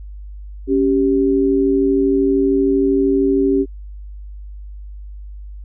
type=tone pair together; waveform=sine; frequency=277.1 / 390 Hz; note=C#4 / G4; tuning=-1 / -9 cents; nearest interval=tritone; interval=592 cents; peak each=-15 dBFS; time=0.67-3.66 s; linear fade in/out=50 ms; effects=added 50 Hz sine -30 dBFS peak until 5.64 s